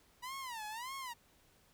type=tone with vibrato; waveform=sawtooth; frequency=960 Hz; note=B5; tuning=49 cents flat; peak=-38 dBFS; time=0.22-1.14 s; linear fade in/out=20 ms; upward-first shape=sine; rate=1.7 Hz; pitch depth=220 cents each way; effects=pink hiss -68 dBFS RMS until 1.73 s